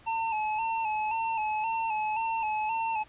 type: tone with vibrato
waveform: square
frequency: 880 Hz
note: A5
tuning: in tune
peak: -28 dBFS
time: 0.06-3.04 s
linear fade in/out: 20 ms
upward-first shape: square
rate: 1.9 Hz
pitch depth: 45 cents each way
effects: pink hiss -56 dBFS RMS until 3.08 s + resampled to 8000 Hz